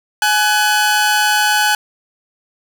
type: tone pair together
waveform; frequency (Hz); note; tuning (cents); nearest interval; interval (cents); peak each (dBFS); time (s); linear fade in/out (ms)
sawtooth; 841.8 / 1500; G#5 / F#6; +23 / +23; minor seventh; 1000; -11; 0.22-1.75; 2
effects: none